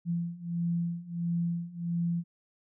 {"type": "beating tone pair", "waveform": "sine", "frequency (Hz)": [169.9, 171.4], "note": ["F3", "F3"], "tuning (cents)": [-47, -32], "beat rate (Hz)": 1.5, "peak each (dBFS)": [-33, -31], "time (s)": [0.05, 2.24], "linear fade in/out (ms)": 50, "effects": []}